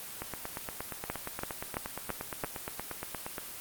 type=two click trains; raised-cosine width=0.5 ms; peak=-20 / -16 dBFS; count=28 / 5; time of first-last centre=0.22-3.382 / 1.1-2.438 s; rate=8.54 / 2.99 Hz; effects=white hiss -43 dBFS RMS until 3.6 s + Opus 24 kbps